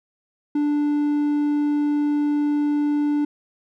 triangle tone, 293.7 Hz, D4, in tune, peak -16 dBFS, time 0.55-3.25 s, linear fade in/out 5 ms, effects none

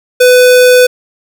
square tone, 499.5 Hz, B4, 20 cents sharp, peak -3 dBFS, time 0.2-0.87 s, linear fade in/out 10 ms, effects none

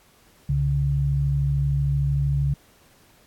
sine tone pair together, 66.84 / 140 Hz, C2 / C#3, +38 / +18 cents, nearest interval octave + minor second, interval 1280 cents, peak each -25 / -20 dBFS, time 0.49-2.54 s, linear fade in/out 5 ms, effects pink hiss -57 dBFS RMS until 3.26 s + AAC 64 kbps

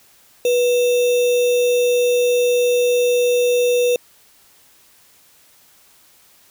sine tone with sample-and-hold, 488.4 Hz, B4, 19 cents flat, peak -13 dBFS, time 0.45-3.96 s, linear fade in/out 2 ms, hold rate 3150 Hz, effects white hiss -52 dBFS RMS until 6.5 s

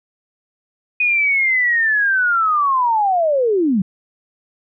sine linear sweep, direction down, 2489 to 174.61 Hz, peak -13 dBFS, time 1-3.82 s, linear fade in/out 5 ms, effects none

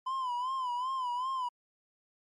triangle tone with vibrato, 1014 Hz, B5, 45 cents sharp, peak -29 dBFS, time 0.06-1.49 s, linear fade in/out 10 ms, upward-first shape sine, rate 2.6 Hz, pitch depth 88 cents each way, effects MP3 48 kbps

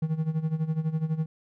triangle tone with tremolo, 158.4 Hz, D#3, 31 cents sharp, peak -20 dBFS, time 0.02-1.26 s, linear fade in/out 5 ms, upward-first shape sine, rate 12 Hz, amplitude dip 80%, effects none

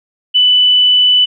sine tone, 2987 Hz, F#7, 16 cents sharp, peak -6 dBFS, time 0.34-1.26 s, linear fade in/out 20 ms, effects none

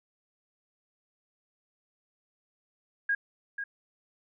sine tone with echo, 1633 Hz, G#6, 30 cents flat, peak -24 dBFS, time 3.09-3.15 s, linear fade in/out 5 ms, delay 490 ms, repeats 1, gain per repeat -8 dB, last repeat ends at 3.64 s, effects none

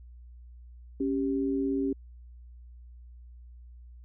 sine tone pair together, 275.4 / 392 Hz, C#4 / G4, -11 / 0 cents, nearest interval tritone, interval 611 cents, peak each -27 / -31 dBFS, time 1-1.93 s, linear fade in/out 5 ms, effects added 60 Hz sine -46 dBFS peak until 4.04 s

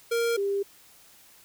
square / sine tone pair in turn, 466.2 / 398.5 Hz, A#4 / G4, 0 / +28 cents, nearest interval minor third, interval 272 cents, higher first, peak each -24 dBFS, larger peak neither, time 0.11-0.37 / 0.37-0.63 s, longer neither, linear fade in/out 10 ms, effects white hiss -55 dBFS RMS until 1.44 s

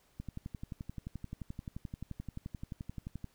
click train, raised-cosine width 5 ms, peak -28 dBFS, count 36, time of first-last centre 0.2-3.243 s, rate 11.5 Hz, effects pink hiss -69 dBFS RMS until 3.34 s

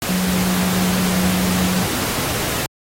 sine tone in noise, 183.3 Hz, F#3, 16 cents flat, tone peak -17 dBFS, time 0.09-1.83 s, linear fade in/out 0 ms, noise pink, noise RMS -22 dBFS, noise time 0.02-2.66 s, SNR +2 dB, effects high-pass 80 Hz 12 dB/octave + AAC 48 kbps

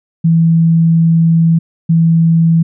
sine tone pair in turn, 164.81 / 164.81 Hz, E3 / E3, 0 / 0 cents, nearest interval unison, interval 0 cents, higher neither, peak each -6 dBFS, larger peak neither, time 0.24-1.59 / 1.89-2.63 s, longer first, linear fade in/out 10 ms, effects none

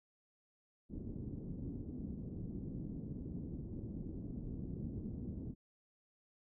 white low-pass noise, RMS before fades -44 dBFS, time 0.89-5.55 s, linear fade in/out 50 ms, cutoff 280 Hz, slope 24 dB/octave, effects none

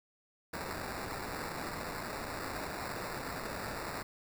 white noise with sample-and-hold, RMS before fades -40 dBFS, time 0.53-4.03 s, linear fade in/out 5 ms, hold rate 3150 Hz, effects none

